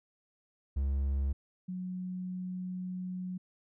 triangle / sine tone pair in turn, 68.7 / 183.05 Hz, C#2 / F#3, -15 / -18 cents, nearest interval octave + perfect fourth, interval 1697 cents, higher second, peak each -26 / -35 dBFS, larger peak first, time 0.76-1.33 / 1.68-3.38 s, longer second, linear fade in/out 10 ms, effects none

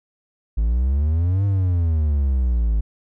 triangle exponential two-way sweep, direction up then down, 52.4 to 101.2 to 52.4 Hz, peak -14 dBFS, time 0.57-2.81 s, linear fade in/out 10 ms, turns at 1.45 s, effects none

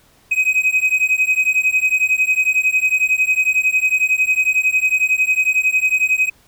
triangle beating tone pair, 2517 / 2528 Hz, D#7 / D#7, +19 / +27 cents, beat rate 11 Hz, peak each -15 dBFS, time 0.31-6.3 s, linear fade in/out 10 ms, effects pink hiss -53 dBFS RMS until 6.47 s

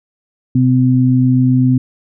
sine tone pair together, 127.48 / 255.4 Hz, C3 / C4, -45 / -42 cents, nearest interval octave, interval 1203 cents, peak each -11 dBFS, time 0.55-1.78 s, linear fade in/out 5 ms, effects none

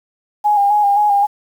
sine tone with vibrato, 820 Hz, G#5, 22 cents flat, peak -10 dBFS, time 0.44-1.27 s, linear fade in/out 20 ms, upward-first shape square, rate 3.8 Hz, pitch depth 32 cents each way, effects 7-bit

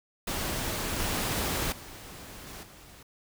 pink noise with level steps, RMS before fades -32 / -30 / -45 / -43 / -51 dBFS, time 0.27-3.03 s, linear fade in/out 5 ms, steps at 0.99 / 1.72 / 2.47 / 2.63 s, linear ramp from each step 2 ms, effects none

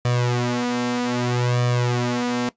sawtooth tone with flanger, 122.3 Hz, B2, 16 cents flat, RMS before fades -22 dBFS, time 0.05-2.49 s, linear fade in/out 0 ms, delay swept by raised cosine 1.7 to 4.4 ms, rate 0.63 Hz, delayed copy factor +0.95, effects noise-tail reverb RT60 0.1 s tail -17 dB re dry + resampled to 16000 Hz

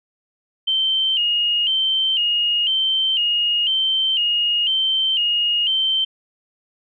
sine tone with vibrato, 2984 Hz, F#7, 14 cents sharp, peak -16 dBFS, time 0.67-6.05 s, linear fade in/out 10 ms, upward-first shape square, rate 1 Hz, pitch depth 72 cents each way, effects none

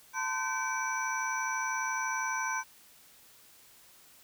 sine tone cluster, 893 / 1025 / 1537 / 2303 / 5900 Hz, A5 / C6 / G6 / D7 / F#8, +25 / -36 / -35 / -34 / -6 cents, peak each -37 / -35 / -35 / -39 / -39 dBFS, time 0.13-2.64 s, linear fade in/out 50 ms, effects white hiss -58 dBFS RMS until 4.23 s

